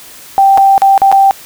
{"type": "tone with dropouts", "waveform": "sine", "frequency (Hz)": 783, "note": "G5", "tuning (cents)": -2, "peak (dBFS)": -3, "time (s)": [0.38, 1.31], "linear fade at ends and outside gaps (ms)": 0, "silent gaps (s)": [[0.575, 0.58], [0.779, 0.819], [0.978, 1.018], [1.116, 1.125]], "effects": ["white hiss -34 dBFS RMS until 1.45 s"]}